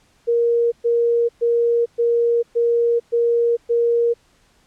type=tone bursts; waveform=sine; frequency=470 Hz; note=A#4; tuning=14 cents sharp; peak=-14 dBFS; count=7; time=0.27-4.14 s; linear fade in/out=20 ms; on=450 ms; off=120 ms; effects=pink hiss -58 dBFS RMS until 4.66 s + low-pass 9000 Hz 12 dB/octave